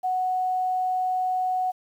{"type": "tone", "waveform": "sine", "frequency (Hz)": 740, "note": "F#5", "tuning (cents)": 0, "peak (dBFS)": -22, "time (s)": [0.03, 1.72], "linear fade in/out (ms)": 20, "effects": ["9-bit"]}